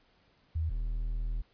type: tone pair in turn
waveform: sine / triangle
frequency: 80.2 / 40.1 Hz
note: E2 / E1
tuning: -47 / -47 cents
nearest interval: octave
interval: 1200 cents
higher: first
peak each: -28 dBFS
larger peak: neither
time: 0.55-0.7 / 0.7-1.42 s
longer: second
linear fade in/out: 10 ms
effects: pink hiss -67 dBFS RMS until 1.53 s + resampled to 11025 Hz